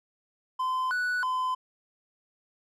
triangle tone with pitch steps, 1027 / 1479 / 1021 Hz, C6 / F#6 / C6, -33 / -1 / -43 cents, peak -24 dBFS, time 0.59-1.55 s, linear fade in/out 10 ms, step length 320 ms, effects none

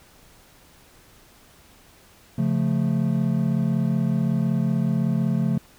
triangle chord, Db augmented, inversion none, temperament equal, 138.59 / 174.61 / 220 Hz, Db3 / F3 / A3, 0 / 0 / 0 cents, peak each -22 dBFS, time 2.38-5.58 s, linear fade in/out 5 ms, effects pink hiss -53 dBFS RMS until 5.78 s

